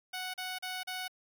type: tone bursts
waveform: 10% pulse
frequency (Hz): 740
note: F#5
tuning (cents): 0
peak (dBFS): -28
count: 4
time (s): 0.13-1.081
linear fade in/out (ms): 10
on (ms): 210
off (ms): 37
effects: none